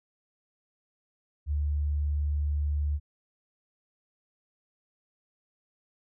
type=tone; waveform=sine; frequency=73.42 Hz; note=D2; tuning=in tune; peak=-25 dBFS; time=1.46-3 s; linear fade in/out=50 ms; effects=none